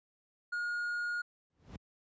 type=tone; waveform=triangle; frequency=1433 Hz; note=F6; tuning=44 cents sharp; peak=-31 dBFS; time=0.52-1.22 s; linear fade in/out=10 ms
type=noise with exponential growth; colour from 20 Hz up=brown; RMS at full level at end=-40 dBFS; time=1.5-1.76 s; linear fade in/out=2 ms; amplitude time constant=55 ms
effects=high-pass 80 Hz 12 dB/octave + resampled to 16000 Hz